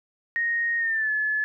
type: tone with pitch glide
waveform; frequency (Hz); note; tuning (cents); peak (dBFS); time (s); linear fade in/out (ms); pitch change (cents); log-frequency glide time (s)
sine; 1864.7 to 1719.8; A#6 to A6; 0 to -40; -22; 0.36-1.44; 0; -140; 0.78-1.11
effects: none